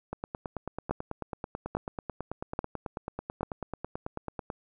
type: two click trains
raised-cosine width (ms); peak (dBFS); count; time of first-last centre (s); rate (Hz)
1; -20 / -14; 41 / 4; 0.13-4.502 / 0.91-3.431; 9.15 / 1.19
effects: none